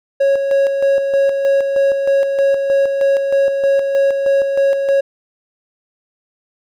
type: tone with tremolo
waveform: triangle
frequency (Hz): 551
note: C#5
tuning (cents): -11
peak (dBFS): -8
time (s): 0.2-5.01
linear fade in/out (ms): 10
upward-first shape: square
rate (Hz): 3.2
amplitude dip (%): 45
effects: none